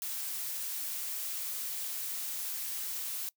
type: noise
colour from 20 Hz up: blue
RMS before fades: -37 dBFS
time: 0.02-3.29 s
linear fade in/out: 0 ms
effects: noise-tail reverb RT60 0.1 s tail -23 dB re dry

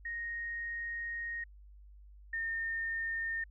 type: tone pair in turn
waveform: sine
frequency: 1864.7 / 1823.2 Hz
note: A#6 / A#6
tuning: 0 / -39 cents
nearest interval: unison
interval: 39 cents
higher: first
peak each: -36 / -33 dBFS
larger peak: second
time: 0.05-1.44 / 2.33-3.44 s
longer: first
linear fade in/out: 5 ms
effects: added 50 Hz sine -52 dBFS peak until 3.5 s

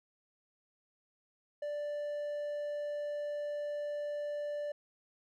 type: tone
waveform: triangle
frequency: 587.3 Hz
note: D5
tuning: in tune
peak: -33 dBFS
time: 1.62-4.72 s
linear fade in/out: 5 ms
effects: none

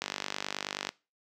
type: click train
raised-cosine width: 0.2 ms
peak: -14 dBFS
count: 44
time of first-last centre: 0.02-0.89 s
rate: 49.4 Hz
effects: noise-tail reverb RT60 0.3 s tail -22 dB re dry + high-pass 200 Hz 12 dB/octave

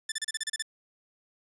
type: tone bursts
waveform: 10% pulse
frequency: 1760 Hz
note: A6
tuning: in tune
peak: -20 dBFS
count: 9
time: 0.09-0.624 s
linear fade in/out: 5 ms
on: 30 ms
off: 33 ms
effects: resampled to 24000 Hz

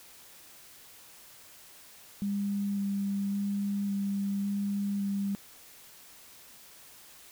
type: tone with vibrato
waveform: sine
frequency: 200 Hz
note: G3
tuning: 35 cents sharp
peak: -28 dBFS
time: 2.22-5.35 s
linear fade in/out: 0 ms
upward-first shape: square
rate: 0.9 Hz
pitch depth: 9 cents each way
effects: white hiss -53 dBFS RMS until 7.31 s

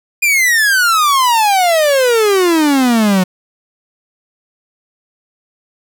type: exponential sweep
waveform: 45% pulse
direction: down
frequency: 2448 to 179.9 Hz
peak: -9 dBFS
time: 0.22-3.24 s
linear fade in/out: 10 ms
effects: none

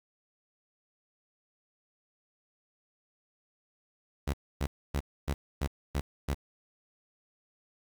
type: tone bursts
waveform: sawtooth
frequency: 70.4 Hz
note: C#2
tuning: 27 cents sharp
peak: -24 dBFS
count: 7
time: 4.27-6.345 s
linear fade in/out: 10 ms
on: 65 ms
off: 270 ms
effects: 9-bit

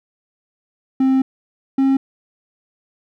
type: tone pair in turn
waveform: triangle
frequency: 264.2 / 269.3 Hz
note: C4 / C#4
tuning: +17 / -50 cents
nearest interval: unison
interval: 33 cents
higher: second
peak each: -10 dBFS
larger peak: neither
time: 1-1.22 / 1.78-1.97 s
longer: first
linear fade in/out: 5 ms
effects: none

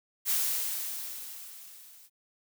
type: noise with level ramp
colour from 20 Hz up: blue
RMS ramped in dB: -26 to -55 dBFS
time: 0.25-2.1 s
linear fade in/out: 50 ms
effects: none

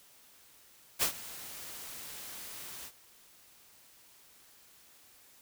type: noise with ADSR envelope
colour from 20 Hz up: white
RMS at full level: -27 dBFS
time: 0.99-2.92 s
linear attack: 33 ms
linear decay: 94 ms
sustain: -18 dB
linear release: 64 ms
effects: white hiss -60 dBFS RMS until 5.41 s

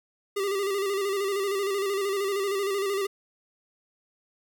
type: tone with vibrato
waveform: square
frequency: 396 Hz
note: G4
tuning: 18 cents sharp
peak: -26 dBFS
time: 0.36-3.07 s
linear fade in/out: 10 ms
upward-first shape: square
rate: 13 Hz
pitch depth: 45 cents each way
effects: 10-bit

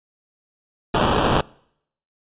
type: noise with sample-and-hold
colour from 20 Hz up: blue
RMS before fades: -18 dBFS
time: 0.94-1.41 s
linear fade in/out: 5 ms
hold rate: 2100 Hz
effects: noise-tail reverb RT60 0.7 s tail -25 dB re dry + resampled to 8000 Hz

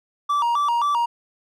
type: tone with vibrato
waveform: triangle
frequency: 1046.5 Hz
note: C6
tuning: in tune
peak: -16 dBFS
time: 0.29-1.06 s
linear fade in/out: 10 ms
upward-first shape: square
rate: 3.8 Hz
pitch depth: 180 cents each way
effects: none

